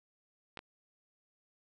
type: clicks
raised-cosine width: 0.3 ms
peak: -27 / -29 dBFS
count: 2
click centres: 0.573 / 0.591 s
effects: none